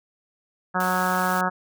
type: harmonic tone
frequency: 183.4 Hz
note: F#3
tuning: 15 cents flat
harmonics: 1 / 2 / 3 / 4 / 5 / 6 / 7 / 8 / 9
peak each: -28 / -35 / -32 / -28 / -28 / -31 / -27 / -30 / -31 dBFS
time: 0.74-1.5 s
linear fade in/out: 20 ms
type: high-pass noise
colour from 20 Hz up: white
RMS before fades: -36 dBFS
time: 0.8-1.41 s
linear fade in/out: 2 ms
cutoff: 830 Hz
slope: 12 dB/octave
effects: none